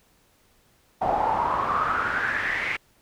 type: noise with band-pass filter sweep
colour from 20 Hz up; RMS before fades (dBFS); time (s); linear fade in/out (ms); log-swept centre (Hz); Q
brown; -25; 1.01-2.77; 10; 740 to 2200; 7.5
effects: pink hiss -62 dBFS RMS until 3.01 s